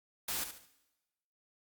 white noise with echo, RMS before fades -36 dBFS, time 0.28-0.44 s, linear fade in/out 5 ms, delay 72 ms, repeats 3, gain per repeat -9 dB, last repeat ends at 0.656 s, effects noise-tail reverb RT60 1.0 s tail -17 dB re dry + Opus 48 kbps

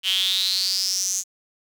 sawtooth tone with high-pass filter sweep, 188.7 Hz, F#3, 34 cents sharp, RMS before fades -23 dBFS, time 0.03-1.24 s, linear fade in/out 50 ms, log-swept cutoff 3000 to 6700 Hz, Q 9.4, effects none

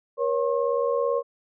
sine tone cluster, 476.8 / 555 / 1076 Hz, A#4 / C#5 / C6, +39 / +2 / +48 cents, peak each -24 / -25 / -30 dBFS, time 0.17-1.23 s, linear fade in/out 50 ms, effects none

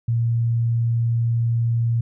sine tone, 116.54 Hz, A#2, in tune, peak -17 dBFS, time 0.08-2.01 s, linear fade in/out 5 ms, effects none

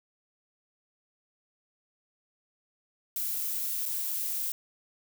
violet noise with dropouts, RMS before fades -32 dBFS, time 3.16-4.52 s, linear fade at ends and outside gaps 1 ms, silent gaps 3.855-3.86 s, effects none

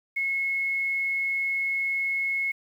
sine tone, 2179 Hz, C#7, 30 cents flat, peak -24 dBFS, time 0.16-2.52 s, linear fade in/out 10 ms, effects 9-bit

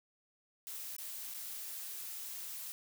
blue noise with dropouts, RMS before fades -44 dBFS, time 0.67-2.72 s, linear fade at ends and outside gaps 0 ms, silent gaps 0.965-0.983 / 1.339-1.345 s, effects none

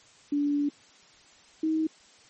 sine tone pair in turn, 289 / 316.5 Hz, D4 / D#4, -28 / +30 cents, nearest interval major second, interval 158 cents, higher second, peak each -23 dBFS, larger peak neither, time 0.32-0.69 / 1.63-1.87 s, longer first, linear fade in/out 5 ms, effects white hiss -56 dBFS RMS until 2.29 s + MP3 32 kbps

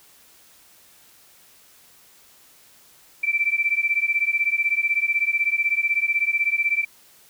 sine beating tone pair, 2328 / 2344 Hz, D7 / D7, -16 / -4 cents, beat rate 16 Hz, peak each -22 dBFS, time 3.23-6.85 s, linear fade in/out 10 ms, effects white hiss -53 dBFS RMS until 7.29 s

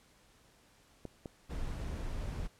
clicks, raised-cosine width 2 ms, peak -28 dBFS, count 2, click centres 1.053 / 1.258 s
brown noise, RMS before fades -38 dBFS, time 1.49-2.48 s, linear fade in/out 20 ms
effects pink hiss -65 dBFS RMS until 2.59 s + low-pass 11000 Hz 12 dB/octave

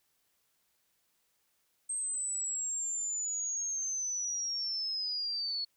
sine linear sweep, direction down, 8372 to 4368 Hz, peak -32 dBFS, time 1.89-5.65 s, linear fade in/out 10 ms, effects white hiss -75 dBFS RMS until 5.76 s

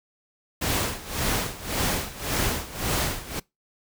pink noise with tremolo, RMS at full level -24 dBFS, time 0.61-3.4 s, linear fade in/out 10 ms, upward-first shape sine, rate 1.8 Hz, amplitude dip 85%, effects noise-tail reverb RT60 0.2 s tail -24 dB re dry

